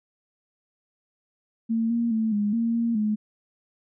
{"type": "tone with pitch steps", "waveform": "sine", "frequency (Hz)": [226.7, 233.9, 221.5, 206.7, 230.6, 232.3, 212.7], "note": ["A#3", "A#3", "A3", "G#3", "A#3", "A#3", "G#3"], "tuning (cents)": [-48, 6, 12, -8, -19, -6, 42], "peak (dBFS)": -21, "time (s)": [1.69, 3.16], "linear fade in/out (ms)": 20, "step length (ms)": 210, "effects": []}